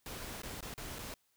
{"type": "noise with dropouts", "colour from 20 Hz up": "pink", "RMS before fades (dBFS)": -44, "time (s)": [0.06, 1.14], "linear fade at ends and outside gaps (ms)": 1, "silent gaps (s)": [[0.419, 0.433], [0.607, 0.626], [0.74, 0.778], [0.986, 0.99]], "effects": ["white hiss -75 dBFS RMS until 1.36 s"]}